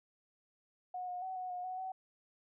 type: tone with pitch steps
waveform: sine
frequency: 729 / 720 / 753 / 736 / 720 / 741 / 754 Hz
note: F#5 / F#5 / F#5 / F#5 / F#5 / F#5 / F#5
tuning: -26 / -47 / +30 / -9 / -47 / +2 / +32 cents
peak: -38 dBFS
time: 0.94-1.92 s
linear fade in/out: 5 ms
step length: 140 ms
effects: none